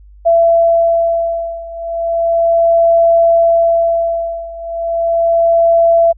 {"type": "beating tone pair", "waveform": "sine", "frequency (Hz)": [671, 671.35], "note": ["E5", "E5"], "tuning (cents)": [31, 31], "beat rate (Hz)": 0.35, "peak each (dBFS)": [-11, -13], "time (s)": [0.25, 6.13], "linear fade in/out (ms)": 20, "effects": ["added 50 Hz sine -37 dBFS peak until 6.17 s"]}